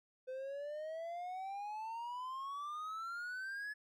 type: exponential sweep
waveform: triangle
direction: up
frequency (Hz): 509 to 1717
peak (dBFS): -39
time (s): 0.27-3.74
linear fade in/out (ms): 20
effects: none